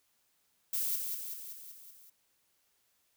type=noise with echo; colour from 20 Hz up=violet; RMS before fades=-33 dBFS; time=0.73-0.96 s; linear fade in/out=5 ms; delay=190 ms; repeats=6; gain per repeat=-4 dB; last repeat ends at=2.1 s; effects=white hiss -74 dBFS RMS until 3.16 s